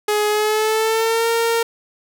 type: tone with pitch glide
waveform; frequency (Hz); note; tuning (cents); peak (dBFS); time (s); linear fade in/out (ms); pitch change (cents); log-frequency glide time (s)
sawtooth; 420 to 460.7; G#4 to A#4; +19 to -20; -12; 0.08-1.63; 5; +161; 0.29-1.28
effects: none